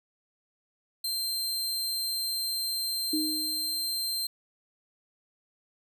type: tone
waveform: sawtooth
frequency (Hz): 4145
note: C8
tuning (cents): -17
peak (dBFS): -26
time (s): 1.04-4.27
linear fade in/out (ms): 5
type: tone with exponential decay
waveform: sine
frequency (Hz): 308.3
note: D#4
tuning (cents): -16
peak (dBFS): -25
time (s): 3.13-4.01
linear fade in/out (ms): 5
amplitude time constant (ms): 190
effects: none